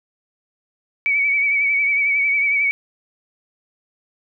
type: tone with vibrato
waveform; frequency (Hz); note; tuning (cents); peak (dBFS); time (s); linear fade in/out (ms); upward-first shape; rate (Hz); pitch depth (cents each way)
sine; 2269; C#7; +40; -15; 1.06-2.71; 0; sine; 11; 42
effects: none